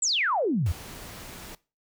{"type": "exponential sweep", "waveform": "sine", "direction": "down", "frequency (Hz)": [8130, 73.2], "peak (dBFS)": -22, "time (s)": [0.02, 0.72], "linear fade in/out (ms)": 5}
{"type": "noise", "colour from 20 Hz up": "pink", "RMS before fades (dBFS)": -42, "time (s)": [0.66, 1.55], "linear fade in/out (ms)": 2}
{"effects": ["noise-tail reverb RT60 0.3 s tail -20 dB re dry"]}